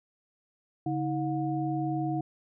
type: tone cluster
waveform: sine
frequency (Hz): 142.3 / 319.2 / 721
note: C#3 / D#4 / F#5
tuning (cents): +46 / +44 / -45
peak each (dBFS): -32 / -30 / -34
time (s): 0.86-2.21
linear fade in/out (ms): 5
effects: none